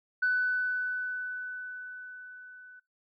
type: tone with level ramp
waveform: sine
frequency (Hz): 1497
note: F#6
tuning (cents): +20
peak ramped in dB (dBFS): -22 to -48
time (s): 0.22-2.8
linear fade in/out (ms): 10
effects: noise-tail reverb RT60 0.3 s tail -26 dB re dry + tanh soft clip ceiling -19 dBFS